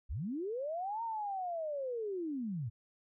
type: linear two-way sweep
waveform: sine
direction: up then down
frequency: 41.2 to 932.3 to 102 Hz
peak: -35 dBFS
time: 0.09-2.7 s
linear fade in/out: 20 ms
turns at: 1.03 s
effects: none